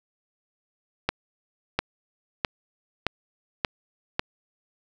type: accelerating click train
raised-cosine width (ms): 0.3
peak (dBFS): -6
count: 6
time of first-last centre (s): 1.09-4.194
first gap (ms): 700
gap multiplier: 0.94
effects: none